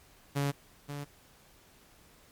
sawtooth tone pair in turn, 141.4 / 143.87 Hz, C#3 / D3, +35 / -35 cents, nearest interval unison, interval 30 cents, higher second, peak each -24 / -33 dBFS, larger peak first, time 0.35-0.52 / 0.88-1.05 s, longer neither, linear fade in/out 20 ms, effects pink hiss -60 dBFS RMS until 2.31 s + MP3 96 kbps

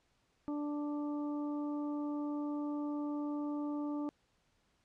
harmonic tone, 293.7 Hz, D4, in tune, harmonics 1 / 2 / 3 / 4, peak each -35 / -47 / -49 / -51 dBFS, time 0.48-4.09 s, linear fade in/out 0 ms, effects pink hiss -75 dBFS RMS until 4.84 s + low-pass 7000 Hz 12 dB/octave

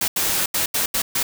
white noise bursts at uneven times, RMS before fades -21 dBFS, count 6, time 0.01-0.08 / 0.16-0.46 / 0.54-0.66 / 0.74-0.86 / 0.94-1.02 / 1.15-1.23 s, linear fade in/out 5 ms, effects none

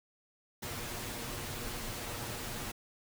pink noise with comb filter, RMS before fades -40 dBFS, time 0.62-2.72 s, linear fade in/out 10 ms, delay 8.4 ms, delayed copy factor +0.55, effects none

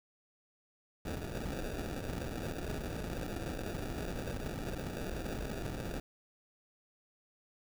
pink noise with sample-and-hold, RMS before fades -39 dBFS, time 1.05-6 s, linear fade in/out 5 ms, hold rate 1050 Hz, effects none

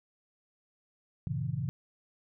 sine chord, G diminished seventh, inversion none, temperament equal, 98 / 116.54 / 138.59 / 164.81 Hz, G2 / Bb2 / Db3 / Fb3, 0 / 0 / 0 / 0 cents, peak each -40 / -36 / -34 / -37 dBFS, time 1.27-1.69 s, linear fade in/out 0 ms, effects none

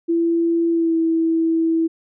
sine tone with pitch glide, 335.4 to 327 Hz, E4 to E4, +30 to -14 cents, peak -15 dBFS, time 0.08-1.88 s, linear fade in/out 20 ms, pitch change -44 cents, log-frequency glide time 0.7-0.96 s, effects none

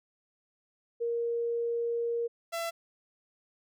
sine / sawtooth tone pair in turn, 468.7 / 671.3 Hz, A#4 / E5, +9 / +31 cents, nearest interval tritone, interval 622 cents, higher second, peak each -28 dBFS, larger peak neither, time 1-2.28 / 2.52-2.71 s, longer first, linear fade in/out 20 ms, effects none

